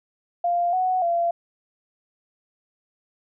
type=tone with pitch steps; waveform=sine; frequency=697 / 741 / 685 Hz; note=F5 / F#5 / F5; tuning=-4 / +2 / -34 cents; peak=-19 dBFS; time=0.44-1.31 s; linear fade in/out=5 ms; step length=290 ms; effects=none